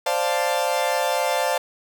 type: chord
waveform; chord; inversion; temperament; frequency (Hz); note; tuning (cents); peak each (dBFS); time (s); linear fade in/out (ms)
40% pulse; D minor seventh; third; equal; 523.3 / 587.3 / 698.5 / 880; C5 / D5 / F5 / A5; 0 / 0 / 0 / 0; -25; 0.06-1.58; 5
effects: none